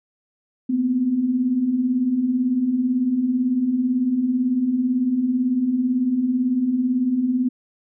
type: beating tone pair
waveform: sine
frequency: 236.2 / 254.2 Hz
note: A#3 / C4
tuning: +23 / -50 cents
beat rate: 18 Hz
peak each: -26 / -18 dBFS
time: 0.69-7.49 s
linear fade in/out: 10 ms
effects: none